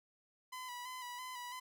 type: tone with vibrato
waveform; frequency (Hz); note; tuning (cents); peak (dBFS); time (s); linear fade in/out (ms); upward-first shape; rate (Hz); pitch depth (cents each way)
sawtooth; 997; B5; +16; -40; 0.52-1.6; 10; square; 3; 34
effects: none